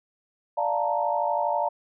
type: chord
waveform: sine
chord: Bb major seventh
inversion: first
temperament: equal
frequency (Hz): 587.3 / 698.5 / 880 / 932.3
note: D5 / F5 / A5 / Bb5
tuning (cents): 0 / 0 / 0 / 0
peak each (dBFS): -28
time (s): 0.57-1.69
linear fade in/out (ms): 10
effects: none